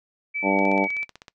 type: tone with vibrato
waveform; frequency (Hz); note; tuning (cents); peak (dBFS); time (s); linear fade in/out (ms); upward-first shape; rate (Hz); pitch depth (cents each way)
sine; 2293; D7; -42; -25; 0.34-1.05; 20; sine; 3.3; 17
type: harmonic tone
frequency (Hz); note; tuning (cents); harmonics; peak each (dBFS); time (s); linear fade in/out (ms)
98; G2; 0; 2 / 3 / 4 / 5 / 6 / 7 / 8 / 9; -26 / -24 / -29 / -29 / -26 / -30 / -30 / -26; 0.42-0.88; 50
type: click train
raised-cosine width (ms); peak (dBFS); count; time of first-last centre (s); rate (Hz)
0.2; -24; 12; 0.59-1.282; 15.9
effects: noise-tail reverb RT60 0.1 s tail -21 dB re dry